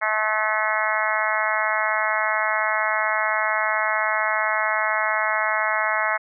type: harmonic tone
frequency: 215.7 Hz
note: A3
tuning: 34 cents flat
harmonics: 3 / 4 / 5 / 6 / 7 / 8 / 9 / 10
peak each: -28 / -28 / -28 / -28 / -28 / -28 / -28 / -28 dBFS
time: 0.01-6.18 s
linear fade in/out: 20 ms
effects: none